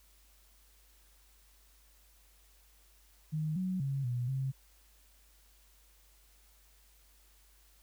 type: tone with pitch steps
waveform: sine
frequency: 154.9 / 185.5 / 137.2 / 122.4 / 133.5 Hz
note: D#3 / F#3 / C#3 / B2 / C3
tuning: -7 / +5 / -17 / -15 / +35 cents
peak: -31 dBFS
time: 3.32-4.52 s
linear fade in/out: 20 ms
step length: 240 ms
effects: added 50 Hz sine -63 dBFS peak until 7.82 s + white hiss -66 dBFS RMS until 7.82 s